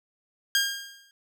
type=tone with exponential decay; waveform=15% pulse; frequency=1613 Hz; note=G6; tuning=49 cents sharp; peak=-12 dBFS; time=0.55-1.11 s; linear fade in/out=1 ms; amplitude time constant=120 ms; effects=none